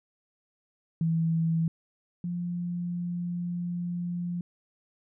sine tone pair in turn, 163.9 / 174.88 Hz, E3 / F3, -10 / +3 cents, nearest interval minor second, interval 113 cents, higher second, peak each -23 / -29 dBFS, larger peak first, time 1.01-1.68 / 2.24-4.41 s, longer second, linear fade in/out 2 ms, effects none

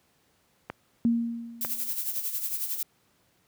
clicks, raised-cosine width 0.5 ms, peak -18 dBFS, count 2, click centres 0.7 / 1.649 s
sine tone with exponential decay, 233.1 Hz, A#3, in tune, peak -18 dBFS, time 1.05-1.93 s, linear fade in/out 0 ms, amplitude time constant 190 ms
violet noise with tremolo, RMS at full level -29 dBFS, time 1.61-2.83 s, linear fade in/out 2 ms, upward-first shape sine, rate 11 Hz, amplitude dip 60%
effects pink hiss -67 dBFS RMS until 3.47 s + high-pass 80 Hz 12 dB/octave

